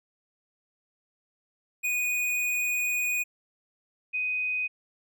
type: tone pair in turn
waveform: square / sine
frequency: 2473 / 2500 Hz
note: D#7 / D#7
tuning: -11 / +8 cents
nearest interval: unison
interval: 19 cents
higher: second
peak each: -26 dBFS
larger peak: neither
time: 1.83-3.24 / 4.13-4.68 s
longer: first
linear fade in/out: 20 ms
effects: none